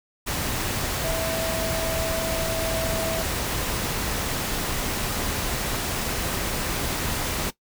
sine tone in noise, 653 Hz, E5, 17 cents flat, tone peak -27 dBFS, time 1.03-3.23 s, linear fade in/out 20 ms, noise pink, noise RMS -27 dBFS, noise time 0.26-7.51 s, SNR -3 dB, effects noise-tail reverb RT60 0.1 s tail -17 dB re dry

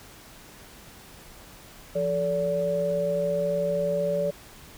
sine tone cluster, 172.5 / 436.8 / 575 Hz, F3 / A4 / D5, -21 / -13 / -37 cents, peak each -32 / -31 / -24 dBFS, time 1.95-4.31 s, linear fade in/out 10 ms, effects pink hiss -48 dBFS RMS until 4.77 s

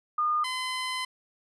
sine / 15% pulse tone pair in turn, 1219 / 1022.8 Hz, D#6 / C6, -36 / -40 cents, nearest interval minor third, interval 304 cents, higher first, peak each -23 dBFS, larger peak neither, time 0.18-0.44 / 0.44-1.05 s, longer second, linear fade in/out 5 ms, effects resampled to 22050 Hz

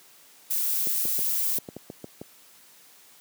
violet noise, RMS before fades -26 dBFS, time 0.5-1.59 s, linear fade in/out 10 ms
clicks, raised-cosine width 2 ms, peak -22 dBFS, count 9, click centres 0.871 / 1.054 / 1.191 / 1.585 / 1.688 / 1.766 / 1.901 / 2.043 / 2.215 s
effects white hiss -54 dBFS RMS until 3.2 s + high-pass 150 Hz 12 dB/octave

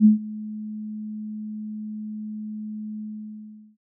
sine tone with ADSR envelope, 213.8 Hz, A3, 49 cents flat, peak -8 dBFS, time 0-3.77 s, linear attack 51 ms, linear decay 130 ms, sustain -22 dB, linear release 770 ms, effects none

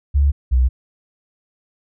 sine tone pair in turn, 70.8 / 63.08 Hz, C#2 / B1, +37 / +37 cents, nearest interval major second, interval 200 cents, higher first, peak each -11 dBFS, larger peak neither, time 0.14-0.32 / 0.51-0.69 s, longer neither, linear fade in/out 20 ms, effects none

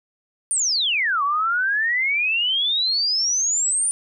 sine exponential two-way sweep, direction down then up, 9397 to 1108.7 to 9397 Hz, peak -18 dBFS, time 0.51-3.91 s, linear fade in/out 0 ms, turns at 1.23 s, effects none

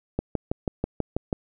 click train, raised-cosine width 2 ms, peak -11 dBFS, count 8, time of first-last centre 0.19-1.328 s, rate 6.15 Hz, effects none

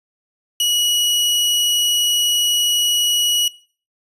sawtooth tone, 2917 Hz, F#7, 25 cents flat, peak -12 dBFS, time 0.6-3.48 s, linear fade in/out 2 ms, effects noise-tail reverb RT60 0.4 s tail -20 dB re dry + resampled to 32000 Hz

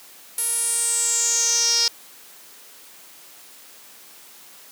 sawtooth tone with band-pass filter sweep, 466.2 Hz, A#4, in tune, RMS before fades -21 dBFS, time 0.38-1.88 s, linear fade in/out 2 ms, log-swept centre 11000 to 5100 Hz, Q 8.3, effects white hiss -46 dBFS RMS until 4.71 s + high-pass 200 Hz 12 dB/octave

